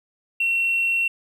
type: tone with hard clipping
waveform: sine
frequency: 2722 Hz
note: F7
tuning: 45 cents flat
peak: -19 dBFS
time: 0.4-1.08 s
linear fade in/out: 5 ms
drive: 1 dB
effects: none